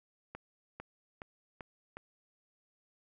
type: accelerating click train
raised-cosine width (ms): 0.5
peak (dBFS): -28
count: 5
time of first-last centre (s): 0.35-1.97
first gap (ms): 450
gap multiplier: 0.93
effects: none